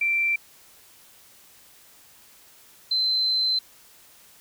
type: tone pair in turn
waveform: sine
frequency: 2349 / 4077 Hz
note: D7 / C8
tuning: 0 / -46 cents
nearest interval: minor seventh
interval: 954 cents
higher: second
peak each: -20 dBFS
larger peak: neither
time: 0.01-0.36 / 2.91-3.59 s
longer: second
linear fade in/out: 5 ms
effects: white hiss -53 dBFS RMS until 4.4 s